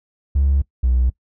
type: tone pair in turn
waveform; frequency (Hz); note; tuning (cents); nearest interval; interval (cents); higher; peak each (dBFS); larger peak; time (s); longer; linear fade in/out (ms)
triangle; 69.3 / 62.22; C#2 / B1; 0 / +14; major second; 186; first; -10; neither; 0.35-0.62 / 0.83-1.1; neither; 10
effects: noise-tail reverb RT60 0.1 s tail -23 dB re dry + tanh soft clip ceiling -9 dBFS